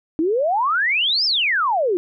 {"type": "exponential two-way sweep", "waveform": "sine", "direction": "up then down", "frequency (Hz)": [303.1, 5420, 335.2], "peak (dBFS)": -16, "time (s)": [0.19, 1.97], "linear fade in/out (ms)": 0, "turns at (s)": 1.25, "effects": []}